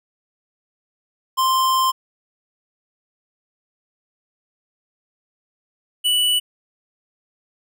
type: tone pair in turn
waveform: square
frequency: 1046.5 / 2960 Hz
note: C6 / F#7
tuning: 0 / 0 cents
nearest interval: octave + tritone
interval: 1800 cents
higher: second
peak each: -16 dBFS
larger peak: neither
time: 1.37-1.92 / 6.04-6.4 s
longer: first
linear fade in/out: 20 ms
effects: none

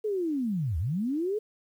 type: linear two-way sweep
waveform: sine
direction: down then up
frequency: 440.1 to 71.9 to 440.1 Hz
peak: -26 dBFS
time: 0.04-1.39 s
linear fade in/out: 10 ms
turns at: 0.78 s
effects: 10-bit

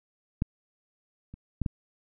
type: clicks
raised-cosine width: 5 ms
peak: -13 / -30 / -16 / -15 dBFS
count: 4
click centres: 0.421 / 1.34 / 1.617 / 1.662 s
effects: none

